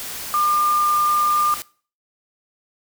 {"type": "tone in noise", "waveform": "sine", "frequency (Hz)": 1200, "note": "D6", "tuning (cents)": 37, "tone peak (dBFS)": -16, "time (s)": [0.34, 1.54], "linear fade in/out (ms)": 0, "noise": "white", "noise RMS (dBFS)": -31, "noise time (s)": [0, 1.62], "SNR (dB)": 12, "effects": ["noise-tail reverb RT60 0.4 s tail -20 dB re dry"]}